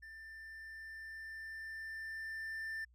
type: tone with level ramp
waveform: triangle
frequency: 1783 Hz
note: A6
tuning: 22 cents sharp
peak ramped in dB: -48 to -37 dBFS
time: 0.02-2.85 s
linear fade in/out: 10 ms
effects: added 60 Hz sine -63 dBFS peak until 2.94 s